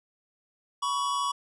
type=tone pair together; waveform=square; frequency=981.5 / 1122 Hz; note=B5 / C#6; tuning=-11 / +21 cents; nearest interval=major second; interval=232 cents; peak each=-33 / -28 dBFS; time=0.82-1.32 s; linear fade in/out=10 ms; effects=resampled to 24000 Hz